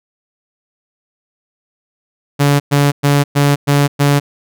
sawtooth tone bursts, 142.9 Hz, D3, 47 cents flat, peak -5 dBFS, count 6, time 2.39-4.2 s, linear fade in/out 20 ms, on 210 ms, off 110 ms, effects none

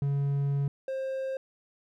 triangle tone pair in turn, 140.6 / 530.8 Hz, C#3 / C5, +25 / +25 cents, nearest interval octave + major seventh, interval 2300 cents, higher second, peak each -23 / -28 dBFS, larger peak first, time 0.02-0.68 / 0.88-1.37 s, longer first, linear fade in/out 2 ms, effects none

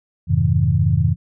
sine chord, F minor seventh, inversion none, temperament equal with one note detuned, 87.31 / 103.83 / 130.81 / 158.83 Hz, F2 / Ab2 / C3 / Eb3, 0 / 0 / 0 / +36 cents, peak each -19 dBFS, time 0.27-1.16 s, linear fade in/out 50 ms, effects none

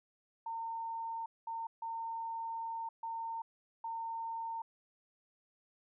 sine tone bursts at uneven times, 911 Hz, A#5, 40 cents flat, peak -37 dBFS, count 5, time 0.46-1.26 / 1.47-1.67 / 1.82-2.89 / 3.03-3.42 / 3.84-4.62 s, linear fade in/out 5 ms, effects none

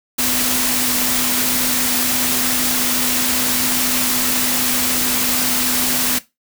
sine tone in noise, 250.3 Hz, B3, 23 cents sharp, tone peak -26 dBFS, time 0.18-6.19 s, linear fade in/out 10 ms, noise white, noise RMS -18 dBFS, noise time 0.18-6.19 s, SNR -11 dB, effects noise-tail reverb RT60 0.2 s tail -17 dB re dry

